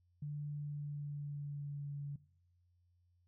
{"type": "tone with pitch glide", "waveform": "sine", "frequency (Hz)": [146.83, 142.9], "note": ["D3", "D3"], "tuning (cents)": [0, -47], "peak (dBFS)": -39, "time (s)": [0.22, 2.16], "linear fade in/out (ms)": 5, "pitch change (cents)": -47, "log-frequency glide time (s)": [0.48, 1.95], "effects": ["noise-tail reverb RT60 0.7 s tail -21 dB re dry", "added 88 Hz sine -70 dBFS peak until 3.27 s"]}